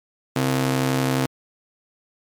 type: ring-modulated tone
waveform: sawtooth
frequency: 197.5 Hz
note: G3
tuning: 13 cents sharp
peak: -12 dBFS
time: 0.36-1.26 s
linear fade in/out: 0 ms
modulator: 62.9 Hz
effects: MP3 96 kbps